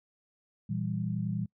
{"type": "chord", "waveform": "sine", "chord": "E diminished", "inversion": "second", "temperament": "equal", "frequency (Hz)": [116.54, 164.81, 196], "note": ["Bb2", "E3", "G3"], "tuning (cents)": [0, 0, 0], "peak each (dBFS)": -34, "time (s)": [0.69, 1.46], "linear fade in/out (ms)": 10, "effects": ["noise-tail reverb RT60 0.1 s tail -25 dB re dry"]}